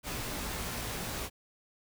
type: noise with comb filter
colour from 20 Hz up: pink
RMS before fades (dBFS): -37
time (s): 0.03-1.3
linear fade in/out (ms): 50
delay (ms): 17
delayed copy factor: +0.5
effects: none